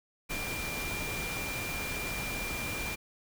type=tone in noise; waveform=sine; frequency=2384 Hz; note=D7; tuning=25 cents sharp; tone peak=-37 dBFS; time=0.29-2.96 s; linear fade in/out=20 ms; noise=pink; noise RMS=-37 dBFS; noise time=0.29-2.96 s; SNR=-3 dB; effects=none